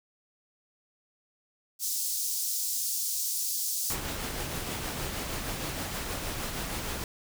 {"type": "high-pass noise", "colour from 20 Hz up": "pink", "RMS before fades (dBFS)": -31, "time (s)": [1.79, 3.97], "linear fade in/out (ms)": 50, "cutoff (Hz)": 5300, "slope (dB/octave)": 24}
{"type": "noise with tremolo", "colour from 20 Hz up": "pink", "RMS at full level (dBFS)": -33, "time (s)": [3.9, 7.04], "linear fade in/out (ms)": 2, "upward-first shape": "triangle", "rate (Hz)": 6.4, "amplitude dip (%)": 35}
{"effects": []}